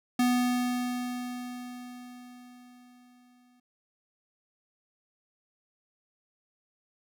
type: tone with exponential decay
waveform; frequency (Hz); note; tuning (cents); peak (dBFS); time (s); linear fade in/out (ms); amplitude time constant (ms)
square; 247; B3; 0; -22; 0.19-3.6; 5; 740
effects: none